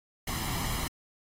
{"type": "noise with comb filter", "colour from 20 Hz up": "pink", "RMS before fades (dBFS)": -33, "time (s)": [0.27, 0.88], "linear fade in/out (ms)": 5, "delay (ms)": 0.98, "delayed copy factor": 0.6, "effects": ["AAC 48 kbps"]}